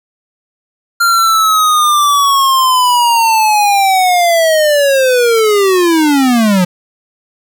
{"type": "linear sweep", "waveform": "square", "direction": "down", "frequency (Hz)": [1394, 174.61], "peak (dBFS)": -8, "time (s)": [1, 6.65], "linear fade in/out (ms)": 10, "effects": ["8-bit"]}